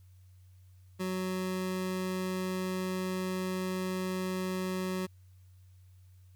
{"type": "tone", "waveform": "25% pulse", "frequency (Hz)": 185.5, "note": "F#3", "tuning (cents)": 5, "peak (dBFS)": -28, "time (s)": [0.99, 5.07], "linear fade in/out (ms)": 20, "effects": ["added 92 Hz sine -54 dBFS peak until 6.35 s", "white hiss -73 dBFS RMS until 6.35 s"]}